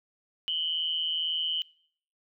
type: tone pair together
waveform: sine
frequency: 2960 / 3122 Hz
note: F#7 / G7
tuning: 0 / -8 cents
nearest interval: minor second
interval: 92 cents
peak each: -29 / -31 dBFS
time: 0.48-1.62 s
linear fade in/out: 0 ms
effects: noise-tail reverb RT60 0.6 s tail -24 dB re dry